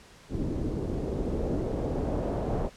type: noise with low-pass filter sweep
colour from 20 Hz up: pink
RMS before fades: -30 dBFS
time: 0.29-2.7 s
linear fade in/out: 50 ms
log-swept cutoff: 320 to 640 Hz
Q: 1.7
effects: pink hiss -53 dBFS RMS until 2.76 s + low-pass 8000 Hz 12 dB/octave